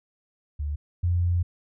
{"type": "tone pair in turn", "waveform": "sine", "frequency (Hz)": [73.42, 87.54], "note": ["D2", "F2"], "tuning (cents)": [0, 5], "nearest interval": "minor third", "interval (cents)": 305, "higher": "second", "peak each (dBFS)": [-26, -20], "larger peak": "second", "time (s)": [[0.59, 0.76], [1.03, 1.43]], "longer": "second", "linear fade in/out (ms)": 10, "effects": []}